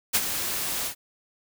white noise with ADSR envelope, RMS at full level -20 dBFS, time 0.13-0.95 s, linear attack 22 ms, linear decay 47 ms, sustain -9 dB, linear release 89 ms, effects none

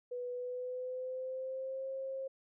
sine tone with pitch glide, 492.5 to 534 Hz, B4 to C5, -5 to +35 cents, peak -37 dBFS, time 0.11-2.28 s, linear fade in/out 10 ms, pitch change +140 cents, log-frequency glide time 0.31-1.88 s, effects none

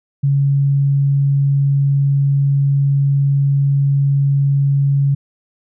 sine tone, 139.6 Hz, C#3, 13 cents sharp, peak -11 dBFS, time 0.23-5.15 s, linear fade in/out 10 ms, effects none

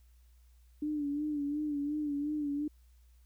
sine tone with vibrato, 293.7 Hz, D4, in tune, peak -31 dBFS, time 0.82-2.68 s, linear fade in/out 5 ms, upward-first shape sine, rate 2.8 Hz, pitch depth 58 cents each way, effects added 60 Hz sine -58 dBFS peak until 3.25 s + white hiss -74 dBFS RMS until 3.25 s

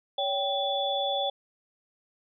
sine tone cluster, 562 / 781 / 3446 Hz, C#5 / G5 / A7, +24 / -7 / -37 cents, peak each -30 dBFS, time 0.18-1.3 s, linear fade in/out 5 ms, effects none

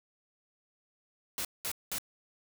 white noise bursts, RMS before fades -35 dBFS, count 3, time 1.38-1.984 s, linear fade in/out 0 ms, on 68 ms, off 200 ms, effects none

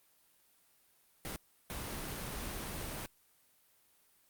pink noise bursts at uneven times, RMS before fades -41 dBFS, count 2, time 1.25-1.36 / 1.7-3.06 s, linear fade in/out 0 ms, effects white hiss -69 dBFS RMS until 4.29 s + Opus 32 kbps

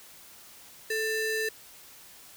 square ring-modulated tone, 1108.7 Hz, C#6, in tune, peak -25 dBFS, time 0.9-1.49 s, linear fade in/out 5 ms, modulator 672 Hz, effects white hiss -51 dBFS RMS until 2.36 s

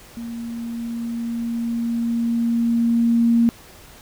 sine tone with level ramp, 233.1 Hz, A#3, in tune, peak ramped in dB -28 to -12 dBFS, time 0.17-3.49 s, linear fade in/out 0 ms, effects pink hiss -45 dBFS RMS until 4.01 s

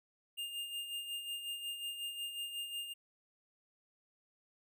square tone with tremolo, 2815 Hz, F7, 13 cents sharp, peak -38 dBFS, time 0.37-2.94 s, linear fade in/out 20 ms, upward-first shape sine, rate 5.5 Hz, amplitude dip 55%, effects none

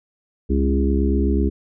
harmonic tone with a mistuned harmonic, 68.1 Hz, C#2, 30 cents flat, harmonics 1 / 3 / 4 / 5 / 6, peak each -18 / -23 / -24 / -25 / -26 dBFS, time 0.49-1.5 s, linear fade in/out 20 ms, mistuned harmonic 3, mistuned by -18 cents, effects none

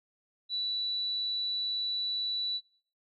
sine tone, 3951 Hz, B7, in tune, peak -29 dBFS, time 0.49-2.61 s, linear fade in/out 50 ms, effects noise-tail reverb RT60 0.4 s tail -17 dB re dry

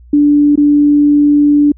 sine tone with dropouts, 291.9 Hz, D4, 10 cents flat, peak -5 dBFS, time 0.13-1.72 s, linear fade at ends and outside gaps 5 ms, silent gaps 0.557-0.575 s, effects added 60 Hz sine -36 dBFS peak until 1.77 s

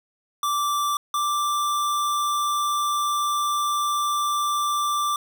square tone pair in turn, 1170 / 1176.4 Hz, D6 / D6, -7 / +3 cents, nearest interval unison, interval 10 cents, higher second, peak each -22 dBFS, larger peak neither, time 0.43-0.97 / 1.14-5.16 s, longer second, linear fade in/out 2 ms, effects none

